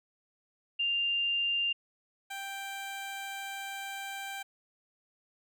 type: tone pair in turn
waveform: sine / 15% pulse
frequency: 2794 / 785.8 Hz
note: F7 / G5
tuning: 0 / +4 cents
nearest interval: octave + minor seventh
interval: 2196 cents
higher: first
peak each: -27 / -31 dBFS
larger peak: first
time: 0.79-1.73 / 2.3-4.43 s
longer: second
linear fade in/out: 10 ms
effects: none